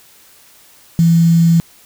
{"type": "tone with quantisation", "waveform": "sine", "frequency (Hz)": 167, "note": "E3", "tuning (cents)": 23, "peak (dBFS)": -7, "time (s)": [0.99, 1.6], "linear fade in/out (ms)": 0, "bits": 5, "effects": ["white hiss -46 dBFS RMS until 1.85 s"]}